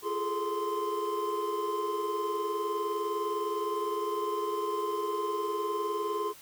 triangle tone cluster, 346 / 416.2 / 435.9 / 1040 Hz, F4 / G#4 / A4 / C6, -16 / +4 / -16 / -11 cents, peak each -37 / -31 / -37 / -31 dBFS, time 0.02-6.34 s, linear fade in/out 50 ms, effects white hiss -52 dBFS RMS until 6.41 s

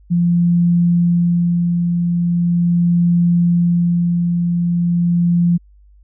sine tone with tremolo, 172.9 Hz, F3, 17 cents flat, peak -10 dBFS, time 0.1-5.58 s, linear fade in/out 20 ms, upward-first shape sine, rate 0.4 Hz, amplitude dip 35%, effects added 50 Hz sine -44 dBFS peak until 6.03 s

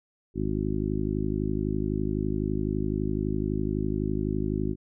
harmonic tone, 51.91 Hz, G#1, in tune, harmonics 1 / 2 / 3 / 4 / 5 / 6 / 7, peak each -33 / -33 / -33 / -33 / -33 / -33 / -33 dBFS, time 0.34-4.76 s, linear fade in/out 50 ms, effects none

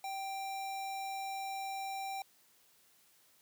sine tone with sample-and-hold, 778 Hz, G5, 13 cents flat, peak -37 dBFS, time 0.04-2.22 s, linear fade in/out 2 ms, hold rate 3150 Hz, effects white hiss -67 dBFS RMS until 3.41 s + high-pass 80 Hz 12 dB/octave

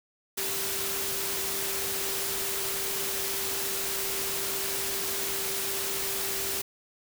sine tone in noise, 391.3 Hz, G4, 3 cents flat, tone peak -39 dBFS, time 0.37-6.62 s, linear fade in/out 10 ms, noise white, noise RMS -31 dBFS, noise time 0.37-6.62 s, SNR -11 dB, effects none

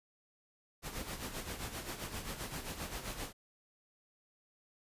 pink noise with tremolo, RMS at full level -40 dBFS, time 0.82-3.33 s, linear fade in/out 50 ms, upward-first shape sine, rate 7.6 Hz, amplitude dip 60%, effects resampled to 32000 Hz

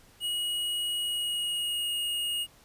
square tone with pitch glide, 2900 to 2865 Hz, F#7 to F7, -35 to +44 cents, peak -29 dBFS, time 0.2-2.47 s, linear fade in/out 50 ms, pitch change -21 cents, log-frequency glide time 1-1.94 s, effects pink hiss -58 dBFS RMS until 2.64 s + resampled to 32000 Hz

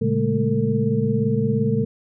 sine tone cluster, 116 / 141.5 / 205.1 / 222.5 / 451.8 Hz, A#2 / C#3 / G#3 / A3 / A4, -8 / +36 / -21 / +20 / +46 cents, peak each -24 dBFS, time 0.01-1.85 s, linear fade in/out 10 ms, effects none

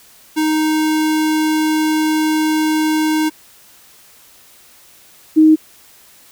square / sine tone pair in turn, 311.1 / 312.8 Hz, D#4 / D#4, 0 / +9 cents, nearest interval unison, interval 9 cents, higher second, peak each -14 / -5 dBFS, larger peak second, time 0.36-3.3 / 5.36-5.56 s, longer first, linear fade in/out 20 ms, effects white hiss -46 dBFS RMS until 6.31 s

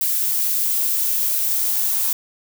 violet noise with high-pass filter sweep, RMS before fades -20 dBFS, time 0.01-2.13 s, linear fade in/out 2 ms, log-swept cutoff 250 to 970 Hz, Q 6.2, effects none

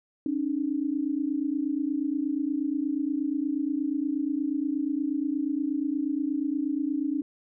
sine tone pair together, 275.5 / 303.9 Hz, C#4 / D#4, -11 / -41 cents, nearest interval major second, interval 170 cents, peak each -28 dBFS, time 0.26-7.22 s, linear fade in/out 2 ms, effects none

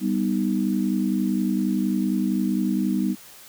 sine chord, G augmented, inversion none, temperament equal, 196 / 246.9 / 311.1 Hz, G3 / B3 / D#4, 0 / 0 / 0 cents, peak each -23 / -25 / -26 dBFS, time 0-3.16 s, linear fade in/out 50 ms, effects white hiss -46 dBFS RMS until 3.48 s + high-pass 60 Hz 12 dB/octave

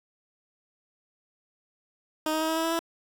15% pulse tone with pitch steps, 311.1 / 314.5 / 318 / 321.5 / 325.1 / 328.6 / 332.3 Hz, D#4 / D#4 / D#4 / E4 / E4 / E4 / E4, 0 / +19 / +38 / -43 / -24 / -5 / +14 cents, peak -19 dBFS, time 2.26-2.792 s, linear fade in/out 2 ms, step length 76 ms, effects 9-bit

